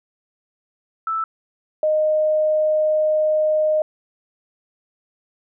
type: tone pair in turn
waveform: sine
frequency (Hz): 1318.5 / 617.2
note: E6 / D#5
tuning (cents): 0 / -14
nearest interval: octave + minor second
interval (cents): 1314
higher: first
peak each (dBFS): -20 / -15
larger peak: second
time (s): 1.07-1.24 / 1.83-3.82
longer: second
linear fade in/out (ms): 2
effects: none